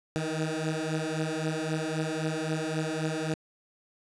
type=beating tone pair; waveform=15% pulse; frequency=155.56 / 159.36 Hz; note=D#3 / D#3; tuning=0 / +42 cents; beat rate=3.8 Hz; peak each=-26 / -25 dBFS; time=0.16-3.34 s; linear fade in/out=0 ms; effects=resampled to 22050 Hz + 10-bit